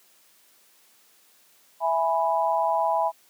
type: chord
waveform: sine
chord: E major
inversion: none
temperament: equal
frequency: 659.3 / 830.6 / 987.8 Hz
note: E5 / G#5 / B5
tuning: 0 / 0 / 0 cents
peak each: -25 dBFS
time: 1.8-3.12 s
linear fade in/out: 50 ms
effects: white hiss -59 dBFS RMS until 3.29 s + high-pass 200 Hz 12 dB/octave